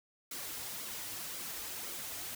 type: noise with flanger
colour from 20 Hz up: white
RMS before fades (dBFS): -42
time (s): 0.31-2.35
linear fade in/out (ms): 5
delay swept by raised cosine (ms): 1.1 to 5.4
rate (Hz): 1.9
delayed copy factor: -0.55
effects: none